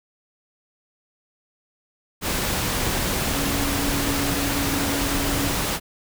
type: tone in noise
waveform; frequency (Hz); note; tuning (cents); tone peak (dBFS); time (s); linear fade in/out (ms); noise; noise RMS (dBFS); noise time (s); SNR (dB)
sine; 280.9; C#4; +23; -27; 3.31-5.54; 50; pink; -24; 2.21-5.8; -6
effects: none